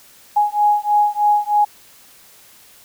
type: beating tone pair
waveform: sine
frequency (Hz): 830.6 / 833.8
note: G#5 / G#5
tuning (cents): 0 / +7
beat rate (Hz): 3.2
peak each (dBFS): -16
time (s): 0.36-1.65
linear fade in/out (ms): 10
effects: white hiss -47 dBFS RMS until 2.84 s